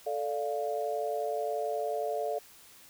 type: chord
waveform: sine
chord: D minor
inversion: second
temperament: equal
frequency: 440 / 587.3 / 698.5 Hz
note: A4 / D5 / F5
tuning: 0 / 0 / 0 cents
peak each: -34 dBFS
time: 0.06-2.39 s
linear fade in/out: 10 ms
effects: white hiss -55 dBFS RMS until 2.89 s